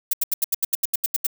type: noise bursts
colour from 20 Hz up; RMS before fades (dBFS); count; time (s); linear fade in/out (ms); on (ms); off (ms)
violet; -20; 12; 0.11-1.267; 5; 24; 79
effects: none